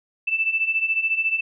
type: beating tone pair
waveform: sine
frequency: 2637 / 2651 Hz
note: E7 / E7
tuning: 0 / +9 cents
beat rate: 14 Hz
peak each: -25 / -21 dBFS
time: 0.27-1.41 s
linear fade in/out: 10 ms
effects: none

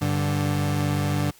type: tone pair together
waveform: 30% pulse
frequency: 98 / 145.74 Hz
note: G2 / D3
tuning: 0 / -13 cents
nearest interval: perfect fifth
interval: 687 cents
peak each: -23 / -21 dBFS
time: 0.01-1.31 s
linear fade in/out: 10 ms
effects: white hiss -53 dBFS RMS until 1.39 s + Opus 48 kbps

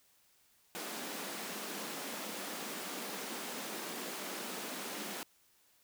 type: high-pass noise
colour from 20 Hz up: pink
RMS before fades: -42 dBFS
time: 0.75-5.23 s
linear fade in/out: 0 ms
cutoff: 190 Hz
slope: 48 dB/octave
effects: white hiss -69 dBFS RMS until 5.83 s

